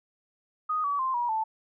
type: tone with pitch steps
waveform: sine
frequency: 1244.5 / 1141.2 / 1046.5 / 959.6 / 880 Hz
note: D#6 / C#6 / C6 / A#5 / A5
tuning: 0 / +50 / 0 / +50 / 0 cents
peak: -25 dBFS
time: 0.69-1.44 s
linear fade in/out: 10 ms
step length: 150 ms
effects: none